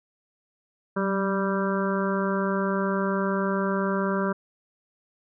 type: harmonic tone with a mistuned harmonic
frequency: 195.7 Hz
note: G3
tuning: 3 cents flat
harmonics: 1 / 2 / 3 / 5 / 6 / 7 / 8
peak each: -26 / -29 / -31 / -33 / -34 / -34 / -35 dBFS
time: 0.96-4.33 s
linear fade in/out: 10 ms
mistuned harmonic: 1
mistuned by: -35 cents
effects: none